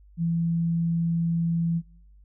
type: tone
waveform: sine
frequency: 167.4 Hz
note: E3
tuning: 27 cents sharp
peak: -22 dBFS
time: 0.17-1.82 s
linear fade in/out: 50 ms
effects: noise-tail reverb RT60 0.7 s tail -24 dB re dry + added 50 Hz sine -50 dBFS peak until 2.24 s